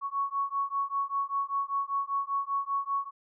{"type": "beating tone pair", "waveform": "sine", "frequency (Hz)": [1108.7, 1113.8], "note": ["C#6", "C#6"], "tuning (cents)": [0, 8], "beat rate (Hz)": 5.1, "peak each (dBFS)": -31, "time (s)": [0.01, 3.11], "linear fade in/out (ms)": 50, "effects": []}